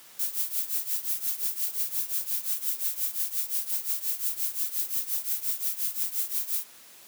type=noise with tremolo; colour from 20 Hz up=violet; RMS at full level=-26 dBFS; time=0.19-6.64 s; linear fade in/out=5 ms; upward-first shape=triangle; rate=5.7 Hz; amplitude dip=90%; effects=white hiss -51 dBFS RMS until 7.07 s + high-pass 150 Hz 12 dB/octave